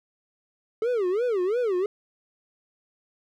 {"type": "tone with vibrato", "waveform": "triangle", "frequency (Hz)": 422, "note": "G#4", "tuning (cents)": 28, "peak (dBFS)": -20, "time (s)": [0.82, 1.86], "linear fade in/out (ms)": 2, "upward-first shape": "sine", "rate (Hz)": 2.9, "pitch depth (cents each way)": 290, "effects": []}